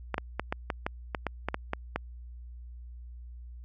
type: clicks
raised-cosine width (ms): 0.5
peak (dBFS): -14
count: 12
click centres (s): 0.143 / 0.181 / 0.396 / 0.525 / 0.702 / 0.865 / 1.148 / 1.267 / 1.486 / 1.544 / 1.734 / 1.96
effects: added 60 Hz sine -42 dBFS peak until 3.64 s